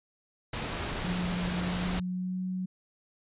pink noise, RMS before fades -34 dBFS, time 0.53-2 s, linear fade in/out 5 ms
sine tone with pitch glide, 178.3 to 184.91 Hz, F3 to F#3, +36 to -1 cents, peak -30 dBFS, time 1.04-2.66 s, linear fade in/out 10 ms, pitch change +63 cents, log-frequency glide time 1.66-2.42 s
effects resampled to 8000 Hz

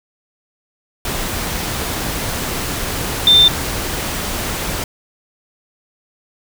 sine tone in noise, 3581 Hz, A7, 30 cents sharp, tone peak -6 dBFS, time 3.27-3.48 s, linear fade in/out 2 ms, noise pink, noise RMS -22 dBFS, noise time 1.05-4.84 s, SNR +13 dB, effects none

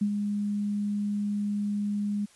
sine tone with ADSR envelope, 205.5 Hz, G#3, 18 cents flat, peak -21 dBFS, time 0.01-2.26 s, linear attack 9 ms, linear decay 74 ms, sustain -5 dB, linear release 15 ms, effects white hiss -58 dBFS RMS until 2.35 s + resampled to 24000 Hz

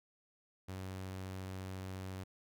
sawtooth tone, 94.3 Hz, F#2, 33 cents sharp, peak -38 dBFS, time 0.68-2.24 s, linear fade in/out 10 ms, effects none

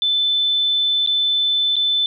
sine tone with dropouts, 3520 Hz, A7, in tune, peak -15 dBFS, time 0.02-2.06 s, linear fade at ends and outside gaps 1 ms, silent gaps 1.063-1.073 / 1.757-1.765 s, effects none

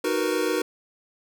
square chord, B major seventh, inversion first, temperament equal, 311.1 / 370 / 466.2 / 493.9 Hz, D#4 / F#4 / A#4 / B4, 0 / 0 / 0 / 0 cents, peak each -29 / -28 / -28 / -31 dBFS, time 0.04-0.62 s, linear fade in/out 5 ms, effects none

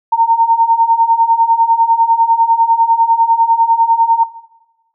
sine beating tone pair, 910 / 920 Hz, A#5 / A#5, -42 / -23 cents, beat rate 10 Hz, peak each -11 dBFS, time 0.12-4.24 s, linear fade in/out 10 ms, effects noise-tail reverb RT60 1.0 s tail -17 dB re dry

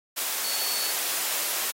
sine tone in noise, 4435 Hz, C#8, in tune, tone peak -32 dBFS, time 0.43-0.92 s, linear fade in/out 20 ms, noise white, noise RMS -28 dBFS, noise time 0.16-1.72 s, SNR -7 dB, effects high-pass 400 Hz 12 dB/octave + AAC 48 kbps

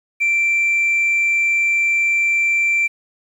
sine tone, 2349 Hz, D7, in tune, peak -12 dBFS, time 0.2-2.88 s, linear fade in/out 20 ms, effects tanh soft clip ceiling -12 dBFS + 8-bit

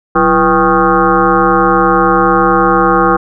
sine tone with frequency modulation, 791 Hz, G5, 15 cents sharp, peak -6 dBFS, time 0.15-3.17 s, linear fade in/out 10 ms, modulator 151 Hz, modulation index 3.9, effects none

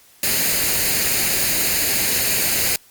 white noise with comb filter, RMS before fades -19 dBFS, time 0.23-2.76 s, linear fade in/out 2 ms, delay 0.44 ms, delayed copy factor +0.55, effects white hiss -51 dBFS RMS until 2.9 s + Opus 48 kbps

